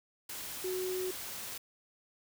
sine tone in noise, 370 Hz, F#4, in tune, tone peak -33 dBFS, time 0.64-1.11 s, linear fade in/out 5 ms, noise white, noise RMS -42 dBFS, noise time 0.29-1.58 s, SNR +6 dB, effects none

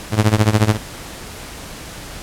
sawtooth tone with tremolo, 107.2 Hz, A2, 45 cents flat, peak -4 dBFS, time 0.11-0.78 s, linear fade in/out 50 ms, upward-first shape triangle, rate 14 Hz, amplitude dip 95%, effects pink hiss -33 dBFS RMS until 2.22 s + low-pass 12000 Hz 12 dB/octave

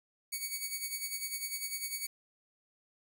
5% pulse tone with tremolo, 2243 Hz, C#7, 20 cents sharp, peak -24 dBFS, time 0.32-2.07 s, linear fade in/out 10 ms, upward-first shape sine, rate 10 Hz, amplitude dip 65%, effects none

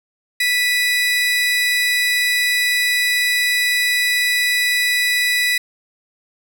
30% pulse tone pair together, 1971 / 2493 Hz, B6 / D#7, -4 / +3 cents, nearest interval major third, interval 407 cents, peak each -13 / -21 dBFS, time 0.4-5.58 s, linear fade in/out 5 ms, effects none

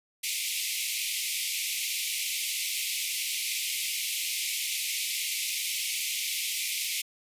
pink high-pass noise, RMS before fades -31 dBFS, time 0.23-7.02 s, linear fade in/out 10 ms, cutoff 2100 Hz, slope 96 dB/octave, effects resampled to 32000 Hz

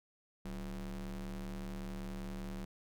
square ring-modulated tone, 77.78 Hz, D#2, in tune, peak -38 dBFS, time 0.45-2.65 s, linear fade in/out 5 ms, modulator 113 Hz, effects none

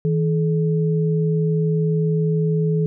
sine tone pair together, 160 / 427.1 Hz, D#3 / G#4, +49 / +48 cents, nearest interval octave + perfect fourth, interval 1699 cents, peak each -17 / -23 dBFS, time 0.05-2.86 s, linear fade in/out 0 ms, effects none

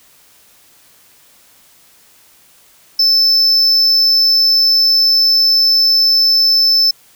triangle tone, 5274 Hz, E8, in tune, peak -7 dBFS, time 2.99-6.91 s, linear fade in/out 5 ms, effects white hiss -48 dBFS RMS until 7.15 s

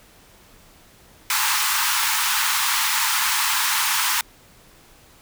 pink high-pass noise, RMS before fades -21 dBFS, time 1.3-4.21 s, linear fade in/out 2 ms, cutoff 850 Hz, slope 96 dB/octave, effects pink hiss -51 dBFS RMS until 5.21 s

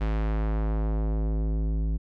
square tone with low-pass filter sweep, 53.6 Hz, A1, 45 cents flat, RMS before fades -26 dBFS, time 0-1.98 s, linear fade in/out 20 ms, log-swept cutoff 2900 to 220 Hz, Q 0.73, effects none

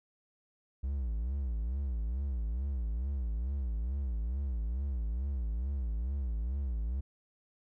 triangle tone with vibrato, 61.74 Hz, B1, in tune, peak -29 dBFS, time 0.83-7.01 s, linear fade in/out 10 ms, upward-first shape sine, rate 2.3 Hz, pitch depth 230 cents each way, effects none

